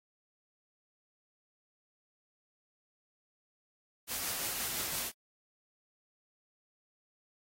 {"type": "noise with tremolo", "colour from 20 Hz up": "white", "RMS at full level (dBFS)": -35, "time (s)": [4.07, 5.12], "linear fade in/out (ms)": 50, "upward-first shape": "triangle", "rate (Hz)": 5.8, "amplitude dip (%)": 30, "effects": ["AAC 48 kbps"]}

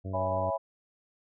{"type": "harmonic tone", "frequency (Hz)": 95.4, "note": "G2", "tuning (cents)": -47, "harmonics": [1, 2, 3, 4, 5, 6, 7], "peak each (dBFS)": [-34, -42, -43, -48, -48, -50, -49], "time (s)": [0.04, 0.51], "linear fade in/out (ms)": 20}
{"type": "chord", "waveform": "sine", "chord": "C# minor seventh", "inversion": "none", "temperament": "equal", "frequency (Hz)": [554.4, 659.3, 830.6, 987.8], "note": ["C#5", "E5", "G#5", "B5"], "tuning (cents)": [0, 0, 0, 0], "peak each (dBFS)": [-33, -31, -36, -34], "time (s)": [0.13, 0.58], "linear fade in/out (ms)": 20}
{"effects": []}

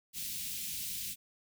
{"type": "band-stop noise", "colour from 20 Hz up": "white", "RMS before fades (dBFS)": -39, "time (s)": [0.13, 1.16], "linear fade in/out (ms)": 50, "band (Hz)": [220, 2500], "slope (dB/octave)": 24, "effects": []}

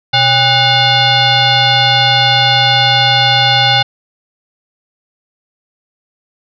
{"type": "tone with frequency modulation", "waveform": "sine", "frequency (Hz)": 2162, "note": "C#7", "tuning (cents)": -44, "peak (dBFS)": -7, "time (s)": [0.13, 3.83], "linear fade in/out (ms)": 10, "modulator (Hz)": 679, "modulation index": 3, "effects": []}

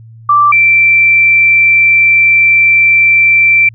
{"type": "tone pair in turn", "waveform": "sine", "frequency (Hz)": [1172, 2344], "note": ["D6", "D7"], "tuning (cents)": [-4, -4], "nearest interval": "octave", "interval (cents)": 1200, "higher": "second", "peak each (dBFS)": -4, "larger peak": "neither", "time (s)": [[0.29, 0.52], [0.52, 3.69]], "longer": "second", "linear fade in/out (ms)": 5, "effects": ["added 113 Hz sine -32 dBFS peak until 3.74 s"]}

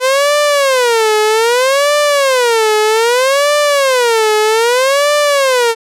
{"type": "tone with vibrato", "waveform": "sawtooth", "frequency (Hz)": 502, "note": "B4", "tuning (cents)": 28, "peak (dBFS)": -5, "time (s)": [0, 5.75], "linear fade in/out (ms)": 50, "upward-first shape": "sine", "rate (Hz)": 0.63, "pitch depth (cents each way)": 280, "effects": ["low-pass 11000 Hz 12 dB/octave"]}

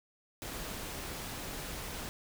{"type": "noise", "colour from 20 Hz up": "pink", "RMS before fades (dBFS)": -41, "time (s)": [0.42, 2.09], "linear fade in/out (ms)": 0, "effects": []}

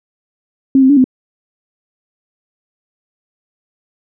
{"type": "tone with pitch steps", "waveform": "sine", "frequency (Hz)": [268.2, 262.6, 286.8, 257.6], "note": ["C4", "C4", "D4", "C4"], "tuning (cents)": [43, 6, -41, -27], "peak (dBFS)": -5, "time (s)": [0.75, 1.042], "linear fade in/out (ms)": 2, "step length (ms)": 73, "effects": []}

